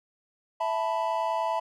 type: chord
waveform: triangle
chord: E suspended fourth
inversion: none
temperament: just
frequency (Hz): 659.3 / 879 / 988.9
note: E5 / A5 / B5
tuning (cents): 0 / -2 / +2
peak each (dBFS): -28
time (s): 0.6-1.6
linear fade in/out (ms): 10
effects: none